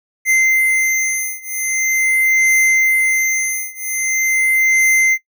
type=beating tone pair; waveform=square; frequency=2077 / 2077.43 Hz; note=C7 / C7; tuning=-13 / -13 cents; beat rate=0.43 Hz; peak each=-17 / -18 dBFS; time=0.25-5.18 s; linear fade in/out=50 ms; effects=noise-tail reverb RT60 0.1 s tail -20 dB re dry